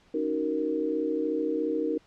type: chord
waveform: sine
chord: D# minor seventh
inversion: third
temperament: equal with one note detuned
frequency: 277.2 / 311.1 / 373.9 / 466.2 Hz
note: C#4 / D#4 / F#4 / A#4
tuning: 0 / 0 / +18 / 0 cents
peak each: -35 / -29 / -35 / -29 dBFS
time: 0.14-1.98 s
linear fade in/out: 5 ms
effects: pink hiss -61 dBFS RMS until 2.06 s + low-pass 5000 Hz 12 dB/octave